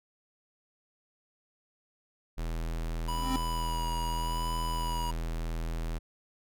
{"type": "tone", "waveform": "square", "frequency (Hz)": 41, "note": "E1", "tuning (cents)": -9, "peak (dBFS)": -32, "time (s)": [2.37, 5.99], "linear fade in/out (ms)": 20}
{"type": "tone with exponential growth", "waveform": "square", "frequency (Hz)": 262.5, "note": "C4", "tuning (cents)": 6, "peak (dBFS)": -27, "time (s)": [3.04, 3.36], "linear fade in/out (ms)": 2, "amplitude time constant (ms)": 69}
{"type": "tone with vibrato", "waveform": "square", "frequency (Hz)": 977, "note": "B5", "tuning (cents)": -19, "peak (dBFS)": -34, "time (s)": [3.08, 5.11], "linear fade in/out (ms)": 5, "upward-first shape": "sine", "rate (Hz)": 0.84, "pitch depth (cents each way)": 27}
{"effects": []}